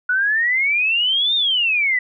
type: exponential two-way sweep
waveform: sine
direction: up then down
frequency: 1455 to 3703 to 1949 Hz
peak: -15 dBFS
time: 0.09-1.99 s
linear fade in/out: 5 ms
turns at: 1.35 s
effects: none